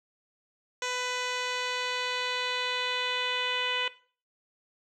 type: tone with low-pass filter sweep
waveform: 10% pulse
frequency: 498.5 Hz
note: B4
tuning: 16 cents sharp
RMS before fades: -31 dBFS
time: 0.82-3.88 s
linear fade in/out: 2 ms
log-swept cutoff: 5600 to 3200 Hz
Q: 3.4
effects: noise-tail reverb RT60 0.4 s tail -17 dB re dry